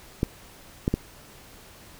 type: clicks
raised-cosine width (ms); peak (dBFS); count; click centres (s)
3; -9; 3; 0.231 / 0.879 / 0.94
effects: pink hiss -49 dBFS RMS until 1.99 s